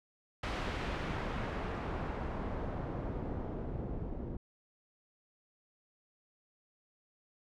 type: noise with low-pass filter sweep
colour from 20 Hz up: pink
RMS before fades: -38 dBFS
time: 0.43-4.37 s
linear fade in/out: 5 ms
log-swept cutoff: 3200 to 380 Hz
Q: 0.72
effects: none